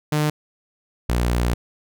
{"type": "tone pair in turn", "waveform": "sawtooth", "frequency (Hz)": [150.9, 59.88], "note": ["D3", "A#1"], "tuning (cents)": [47, 47], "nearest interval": "octave + major third", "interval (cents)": 1600, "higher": "first", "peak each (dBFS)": -14, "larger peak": "neither", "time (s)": [[0.12, 0.3], [1.09, 1.54]], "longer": "second", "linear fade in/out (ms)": 5, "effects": []}